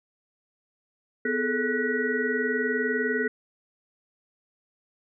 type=tone cluster; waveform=sine; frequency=250.9 / 421.5 / 441.4 / 1480 / 1918 Hz; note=B3 / G#4 / A4 / F#6 / A#6; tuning=+28 / +26 / +5 / 0 / +49 cents; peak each=-30 dBFS; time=1.25-3.28 s; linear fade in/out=5 ms; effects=none